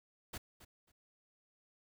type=noise with echo; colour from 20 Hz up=pink; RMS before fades=-43 dBFS; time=0.33-0.38 s; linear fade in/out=10 ms; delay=270 ms; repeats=2; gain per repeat=-14 dB; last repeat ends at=0.92 s; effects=none

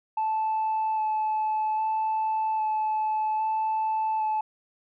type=tone with vibrato; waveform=sine; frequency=870 Hz; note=A5; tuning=20 cents flat; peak=-22 dBFS; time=0.17-4.41 s; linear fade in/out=5 ms; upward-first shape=square; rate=0.62 Hz; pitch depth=10 cents each way; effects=tanh soft clip ceiling -21 dBFS

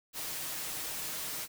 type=noise with comb filter; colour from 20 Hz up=white; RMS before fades=-38 dBFS; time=0.13-1.48 s; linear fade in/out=50 ms; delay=6.4 ms; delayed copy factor=+0.55; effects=none

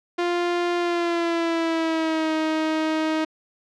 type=tone with pitch glide; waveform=sawtooth; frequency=349.2 to 314.7 Hz; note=F4 to D#4; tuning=0 to +20 cents; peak=-17 dBFS; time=0.18-3.25 s; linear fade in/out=10 ms; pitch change=-180 cents; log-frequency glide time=0.78-2.34 s; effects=low-pass 4000 Hz 12 dB/octave

